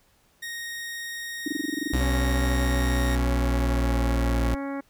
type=tone; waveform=sawtooth; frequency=1864.7 Hz; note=A#6; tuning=in tune; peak=-29 dBFS; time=0.42-3.16 s; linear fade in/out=10 ms
type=tone bursts; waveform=sine; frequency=299.5 Hz; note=D4; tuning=34 cents sharp; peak=-23 dBFS; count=12; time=1.46-1.965 s; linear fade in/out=5 ms; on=21 ms; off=23 ms
type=tone with pitch glide; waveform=40% pulse; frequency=63.2 to 58.63 Hz; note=B1 to A#1; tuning=+41 to +11 cents; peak=-21 dBFS; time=1.93-4.55 s; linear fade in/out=5 ms; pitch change=-130 cents; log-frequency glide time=2.36-4.34 s
type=harmonic tone; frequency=277.2 Hz; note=C#4; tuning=in tune; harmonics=1 / 2 / 3 / 4 / 5 / 6 / 7 / 8; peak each=-30 / -36 / -40 / -42 / -44 / -46 / -47 / -48 dBFS; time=2-4.81 s; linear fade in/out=10 ms
effects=pink hiss -63 dBFS RMS until 4.89 s